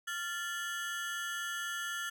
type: ring-modulated tone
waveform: 35% pulse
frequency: 1568 Hz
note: G6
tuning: in tune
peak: -31 dBFS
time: 0.07-2.1 s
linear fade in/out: 10 ms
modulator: 180 Hz
effects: none